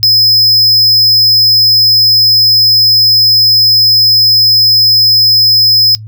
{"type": "tone", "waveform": "square", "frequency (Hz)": 5100, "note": "D#8", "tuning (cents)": 42, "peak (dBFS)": -4, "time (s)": [0.03, 5.95], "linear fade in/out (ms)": 0, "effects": ["noise-tail reverb RT60 0.1 s tail -21 dB re dry", "added 108 Hz sine -24 dBFS peak until 6.07 s"]}